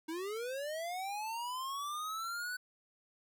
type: linear sweep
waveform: square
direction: up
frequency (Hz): 309.8 to 1503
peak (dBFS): -38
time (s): 0.08-2.57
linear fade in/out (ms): 10
effects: none